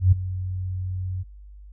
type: tone with ADSR envelope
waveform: sine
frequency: 92.5 Hz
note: F#2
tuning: in tune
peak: -10 dBFS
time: 0-1.24 s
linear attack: 120 ms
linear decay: 12 ms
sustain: -16 dB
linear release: 26 ms
effects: noise-tail reverb RT60 0.1 s tail -24 dB re dry + added 50 Hz sine -41 dBFS peak until 1.72 s